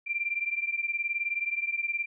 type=beating tone pair; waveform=sine; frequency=2362 / 2381 Hz; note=D7 / D7; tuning=+9 / +23 cents; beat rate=19 Hz; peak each=-30 / -32 dBFS; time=0.06-2.06 s; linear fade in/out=20 ms; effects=none